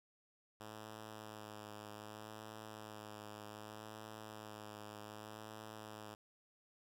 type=tone with vibrato; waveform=5% pulse; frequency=107.1 Hz; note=A2; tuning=46 cents flat; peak=-38 dBFS; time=0.6-6.15 s; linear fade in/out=5 ms; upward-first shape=sine; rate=0.65 Hz; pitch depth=26 cents each way; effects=none